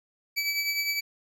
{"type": "tone with tremolo", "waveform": "25% pulse", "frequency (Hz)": 2300, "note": "D7", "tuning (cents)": -37, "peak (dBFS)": -20, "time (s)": [0.36, 1.01], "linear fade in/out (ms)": 20, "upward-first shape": "triangle", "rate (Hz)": 9.8, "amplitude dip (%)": 55, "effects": []}